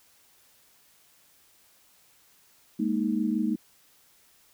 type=chord; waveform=sine; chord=Ab suspended second; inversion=none; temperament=just; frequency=207.7 / 233.6 / 311.5 Hz; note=Ab3 / Bb3 / Eb4; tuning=0 / +4 / +2 cents; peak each=-28 / -28 / -29 dBFS; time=2.79-3.56 s; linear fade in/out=10 ms; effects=white hiss -61 dBFS RMS until 4.53 s